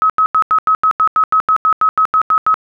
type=tone bursts; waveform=sine; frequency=1279 Hz; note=D#6; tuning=47 cents sharp; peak=-8 dBFS; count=16; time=0.02-2.542 s; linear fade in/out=0 ms; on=77 ms; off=86 ms; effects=none